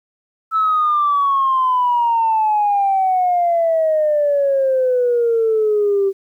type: exponential sweep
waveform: sine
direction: down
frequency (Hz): 1318.5 to 386.8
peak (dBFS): -12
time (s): 0.51-6.13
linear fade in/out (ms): 50
effects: tanh soft clip ceiling -8 dBFS + 9-bit